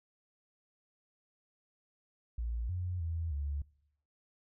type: tone with pitch steps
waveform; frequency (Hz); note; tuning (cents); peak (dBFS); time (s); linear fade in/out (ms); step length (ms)
sine; 57.8 / 90.1 / 82.6 / 71.7; A#1 / F#2 / E2 / D2; -14 / -45 / +4 / -41; -33; 2.38-3.62; 5; 310
effects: noise-tail reverb RT60 0.8 s tail -23 dB re dry